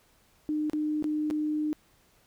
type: tone with dropouts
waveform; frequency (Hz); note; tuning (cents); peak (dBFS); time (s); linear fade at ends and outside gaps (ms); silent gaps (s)
sine; 303.8; D#4; -41; -26; 0.49-1.73; 0; 0.698-0.733 / 1.025-1.042 / 1.302-1.309
effects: pink hiss -64 dBFS RMS until 2.26 s